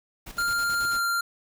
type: noise with tremolo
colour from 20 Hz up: pink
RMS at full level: -41 dBFS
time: 0.26-1 s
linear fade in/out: 10 ms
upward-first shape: square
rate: 9.2 Hz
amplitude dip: 60%
type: tone with pitch glide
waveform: square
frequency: 1396.9 to 1387.3 Hz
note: F6 to F6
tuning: 0 to -12 cents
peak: -24 dBFS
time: 0.38-1.21 s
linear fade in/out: 5 ms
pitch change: -12 cents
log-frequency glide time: 0.86-0.98 s
effects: none